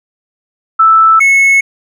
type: tone pair in turn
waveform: sine / triangle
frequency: 1318.5 / 2193 Hz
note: E6 / C#7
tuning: 0 / -19 cents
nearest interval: major sixth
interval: 881 cents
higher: second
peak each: -3 dBFS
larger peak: neither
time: 0.79-1.2 / 1.2-1.61 s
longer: neither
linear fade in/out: 10 ms
effects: none